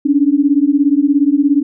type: beating tone pair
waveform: sine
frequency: 277.2 / 294.2 Hz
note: C#4 / D4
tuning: 0 / +3 cents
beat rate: 17 Hz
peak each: -12 dBFS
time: 0.05-1.63 s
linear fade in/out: 10 ms
effects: none